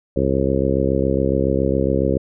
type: harmonic tone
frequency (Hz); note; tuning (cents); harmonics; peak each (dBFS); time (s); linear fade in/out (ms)
67.2; C2; +47; 1 / 2 / 3 / 4 / 5 / 6 / 7 / 8; -24 / -24 / -24 / -24 / -24 / -24 / -24 / -24; 0.16-2.18; 5
effects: none